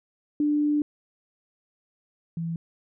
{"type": "tone pair in turn", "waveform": "sine", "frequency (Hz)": [296, 166.12], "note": ["D4", "E3"], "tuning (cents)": [14, 14], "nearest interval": "minor seventh", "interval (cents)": 1000, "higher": "first", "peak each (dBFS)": [-20, -27], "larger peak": "first", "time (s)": [[0.4, 0.82], [2.37, 2.56]], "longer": "first", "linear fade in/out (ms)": 2, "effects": []}